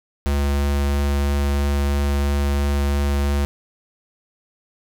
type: tone with vibrato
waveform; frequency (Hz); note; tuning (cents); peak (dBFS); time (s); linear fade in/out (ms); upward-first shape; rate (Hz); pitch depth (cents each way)
square; 70.9; C#2; +40; -18; 0.26-3.45; 0; triangle; 3; 8
effects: none